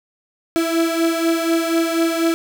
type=beating tone pair; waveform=35% pulse; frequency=329.6 / 333.7 Hz; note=E4 / E4; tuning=0 / +21 cents; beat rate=4.1 Hz; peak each=-16 / -20 dBFS; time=0.56-2.34 s; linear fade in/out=0 ms; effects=9-bit